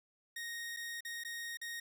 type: tone with dropouts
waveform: sawtooth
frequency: 1864.7 Hz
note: A#6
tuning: in tune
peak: -37 dBFS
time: 0.36-1.8 s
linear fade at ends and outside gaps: 5 ms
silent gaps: 0.765-0.769 / 1.007-1.049 / 1.237-1.248 / 1.572-1.614 s
effects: none